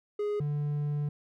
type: tone pair in turn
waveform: triangle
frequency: 415.3 / 146.83 Hz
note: G#4 / D3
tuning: 0 / 0 cents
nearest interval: octave + tritone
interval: 1800 cents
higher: first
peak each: -26 dBFS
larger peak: neither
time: 0.19-0.4 / 0.4-1.09 s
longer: second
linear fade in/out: 5 ms
effects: none